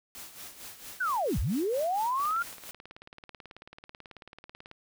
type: noise with tremolo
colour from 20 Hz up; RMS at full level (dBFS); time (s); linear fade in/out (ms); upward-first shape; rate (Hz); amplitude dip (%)
white; -43; 0.15-2.71; 0; sine; 4.4; 65
type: linear two-way sweep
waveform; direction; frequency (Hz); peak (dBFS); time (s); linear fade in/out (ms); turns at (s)
sine; down then up; 1568 to 39.07 to 1424; -26; 1-2.43; 10; 1.39
type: click train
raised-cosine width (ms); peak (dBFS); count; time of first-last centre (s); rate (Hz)
0.3; -30; 47; 2.2-4.714; 18.3
effects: none